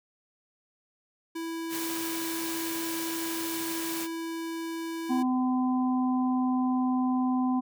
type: tone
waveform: square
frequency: 329.6 Hz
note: E4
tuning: in tune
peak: -33 dBFS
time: 1.35-5.23 s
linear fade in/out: 10 ms
type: high-pass noise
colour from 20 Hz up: white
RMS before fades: -36 dBFS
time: 1.69-4.08 s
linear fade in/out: 50 ms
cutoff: 100 Hz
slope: 96 dB/octave
type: harmonic tone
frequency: 254.6 Hz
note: C4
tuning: 47 cents flat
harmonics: 1 / 3 / 4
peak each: -24 / -34 / -36 dBFS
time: 5.09-7.61 s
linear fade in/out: 20 ms
effects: none